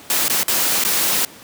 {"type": "noise with dropouts", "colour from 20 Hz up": "white", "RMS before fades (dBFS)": -18, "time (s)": [0.1, 1.25], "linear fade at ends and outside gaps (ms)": 1, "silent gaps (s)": [[0.282, 0.298], [0.432, 0.481], [0.838, 0.849]], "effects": ["pink hiss -41 dBFS RMS until 1.43 s", "high-pass 150 Hz 12 dB/octave"]}